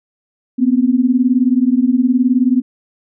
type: beating tone pair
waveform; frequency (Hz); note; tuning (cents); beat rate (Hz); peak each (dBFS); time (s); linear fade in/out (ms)
sine; 242.7 / 261.7; B3 / C4; -30 / 0; 19; -13; 0.58-2.62; 20
effects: none